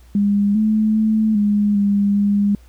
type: tone with pitch steps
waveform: sine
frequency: 202.9 / 216.1 / 217.9 / 206.4 / 201.9 / 203.1 Hz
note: G#3 / A3 / A3 / G#3 / G#3 / G#3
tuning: -40 / -31 / -17 / -10 / -49 / -38 cents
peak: -13 dBFS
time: 0.15-2.55 s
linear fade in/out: 2 ms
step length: 400 ms
effects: added 60 Hz sine -43 dBFS peak until 2.68 s + pink hiss -55 dBFS RMS until 2.68 s